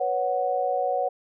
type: chord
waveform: sine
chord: B suspended second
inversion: none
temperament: equal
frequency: 493.9 / 554.4 / 740 Hz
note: B4 / C#5 / F#5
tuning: 0 / 0 / 0 cents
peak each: -29 / -27 / -25 dBFS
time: 0-1.09 s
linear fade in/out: 10 ms
effects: none